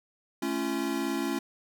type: chord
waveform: square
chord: A augmented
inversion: none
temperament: equal with one note detuned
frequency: 220 / 277.2 / 342 Hz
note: A3 / C#4 / E#4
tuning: 0 / 0 / -36 cents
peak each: -36 / -32 / -33 dBFS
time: 0.42-1.39 s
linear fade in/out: 5 ms
effects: none